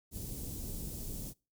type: band-stop noise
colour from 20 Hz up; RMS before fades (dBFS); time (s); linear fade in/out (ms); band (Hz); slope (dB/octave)
pink; -41; 0.11-1.34; 50; 290 to 8100; 12
effects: noise-tail reverb RT60 0.3 s tail -23 dB re dry